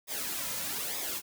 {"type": "noise with flanger", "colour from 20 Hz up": "white", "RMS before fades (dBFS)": -35, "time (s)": [0.07, 1.22], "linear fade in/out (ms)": 50, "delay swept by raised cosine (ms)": [0.68, 2.68], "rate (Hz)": 1.1, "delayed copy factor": -0.65, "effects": []}